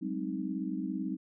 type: chord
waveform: sine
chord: Ab dominant seventh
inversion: third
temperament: equal with one note detuned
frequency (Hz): 189.76 / 207.7 / 261.6 / 311.1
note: Gb3 / Ab3 / C4 / Eb4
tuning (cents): +44 / 0 / 0 / 0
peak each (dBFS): -37 / -40 / -37 / -37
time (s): 0.01-1.17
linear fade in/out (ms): 20
effects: none